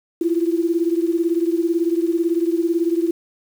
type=beating tone pair; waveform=sine; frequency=332.5 / 350.5 Hz; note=E4 / F4; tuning=+15 / +6 cents; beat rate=18 Hz; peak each=-18 / -21 dBFS; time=0.21-3.11 s; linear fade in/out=5 ms; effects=7-bit